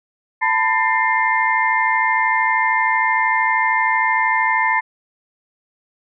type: tone cluster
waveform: sine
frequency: 887 / 1000 / 1791 / 2102 Hz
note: A5 / B5 / A6 / C7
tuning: +14 / +21 / +30 / +7 cents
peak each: -20 dBFS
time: 0.41-4.81 s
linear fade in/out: 20 ms
effects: none